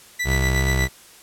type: tone with tremolo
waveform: 40% pulse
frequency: 1975.5 Hz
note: B6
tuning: in tune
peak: -20 dBFS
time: 0.19-0.88 s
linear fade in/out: 10 ms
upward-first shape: sine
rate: 8.3 Hz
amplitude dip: 65%
type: tone with vibrato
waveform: 25% pulse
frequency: 65.3 Hz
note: C2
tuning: 3 cents flat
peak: -15 dBFS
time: 0.24-0.89 s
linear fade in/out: 50 ms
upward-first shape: triangle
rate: 3 Hz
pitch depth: 24 cents each way
effects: white hiss -47 dBFS RMS until 1.22 s + low-pass 12000 Hz 12 dB/octave